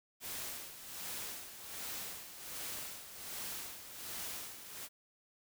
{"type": "noise with tremolo", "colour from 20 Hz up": "white", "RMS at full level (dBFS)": -42, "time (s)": [0.2, 4.89], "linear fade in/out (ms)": 50, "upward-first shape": "sine", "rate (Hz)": 1.3, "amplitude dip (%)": 65, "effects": []}